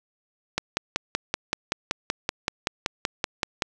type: click train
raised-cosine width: 0.2 ms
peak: -6 dBFS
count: 17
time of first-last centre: 0.58-3.622 s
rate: 5.26 Hz
effects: none